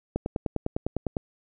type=click train; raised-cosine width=2 ms; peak=-13 dBFS; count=11; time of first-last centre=0.16-1.168 s; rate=9.92 Hz; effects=none